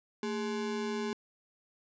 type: ring-modulated tone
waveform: square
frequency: 317.3 Hz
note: D#4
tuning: 34 cents sharp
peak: -30 dBFS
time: 0.23-1.13 s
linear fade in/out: 0 ms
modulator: 93.3 Hz
effects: resampled to 16000 Hz + 11-bit